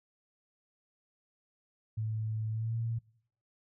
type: tone with pitch glide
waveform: sine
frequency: 109.6 to 114.78 Hz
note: A2 to A#2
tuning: -6 to -26 cents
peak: -31 dBFS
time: 1.97-2.99 s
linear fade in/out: 10 ms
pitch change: +80 cents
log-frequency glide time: 2.51-2.75 s
effects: noise-tail reverb RT60 0.6 s tail -22 dB re dry